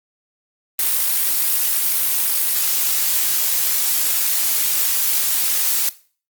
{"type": "noise with amplitude modulation", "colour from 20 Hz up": "blue", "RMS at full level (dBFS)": -17, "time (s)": [0.79, 5.89], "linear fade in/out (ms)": 2, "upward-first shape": "sine", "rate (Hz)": 52.5, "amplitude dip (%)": 25, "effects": ["noise-tail reverb RT60 0.4 s tail -18 dB re dry", "Opus 32 kbps"]}